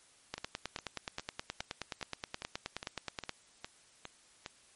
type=two click trains; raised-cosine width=0.2 ms; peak=-19 / -23 dBFS; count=29 / 11; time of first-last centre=0.34-3.294 / 0.38-4.462 s; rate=9.48 / 2.45 Hz; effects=white hiss -63 dBFS RMS until 4.75 s + MP3 48 kbps